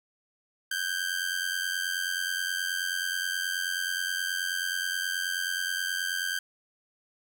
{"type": "ring-modulated tone", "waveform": "sawtooth", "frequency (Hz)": 1568, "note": "G6", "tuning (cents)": 0, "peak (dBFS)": -22, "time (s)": [0.71, 6.39], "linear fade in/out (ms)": 5, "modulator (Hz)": 44.7, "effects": []}